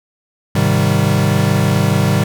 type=chord; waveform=square; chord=Ab major seventh; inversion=none; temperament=equal; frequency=103.83 / 130.81 / 155.56 / 196 Hz; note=Ab2 / C3 / Eb3 / G3; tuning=0 / 0 / 0 / 0 cents; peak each=-18 dBFS; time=0.55-2.24 s; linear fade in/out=5 ms; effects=none